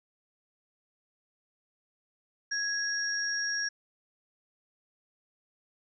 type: tone pair together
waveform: sine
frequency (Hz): 1661.2 / 5602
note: G#6 / F8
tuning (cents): 0 / +4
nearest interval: octave + major sixth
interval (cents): 2104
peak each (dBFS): -31 / -32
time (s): 2.51-3.69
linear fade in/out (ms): 10
effects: none